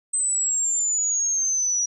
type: exponential sweep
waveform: sine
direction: down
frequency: 8220 to 5780 Hz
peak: -20 dBFS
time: 0.13-1.86 s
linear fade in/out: 10 ms
effects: none